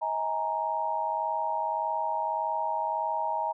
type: chord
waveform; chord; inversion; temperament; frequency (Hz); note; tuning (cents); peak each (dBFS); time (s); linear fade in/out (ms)
sine; D# suspended fourth; none; equal with one note detuned; 635.3 / 830.6 / 932.3; D#5 / G#5 / A#5; +36 / 0 / 0; -34 / -32 / -29; 0.01-3.53; 20
effects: none